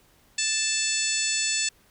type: harmonic tone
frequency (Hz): 880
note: A5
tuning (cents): 0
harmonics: 2 / 3 / 4 / 5 / 6 / 7 / 8 / 9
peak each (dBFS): -35 / -30 / -33 / -31 / -34 / -35 / -31 / -29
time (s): 0.38-1.69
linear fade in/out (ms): 5
effects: pink hiss -60 dBFS RMS until 1.9 s